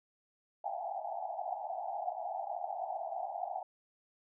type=band-pass noise; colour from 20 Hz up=white; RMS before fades=-39 dBFS; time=0.64-3.63 s; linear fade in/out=5 ms; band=660 to 830 Hz; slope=96 dB/octave; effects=none